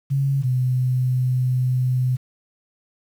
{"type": "tone pair in turn", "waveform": "sine", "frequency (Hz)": [137.6, 127.17], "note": ["C#3", "C3"], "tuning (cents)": [-12, -49], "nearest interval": "minor second", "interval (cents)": 137, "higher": "first", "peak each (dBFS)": [-17, -17], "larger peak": "neither", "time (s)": [[0.1, 0.43], [0.43, 2.17]], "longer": "second", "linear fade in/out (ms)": 20, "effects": ["8-bit"]}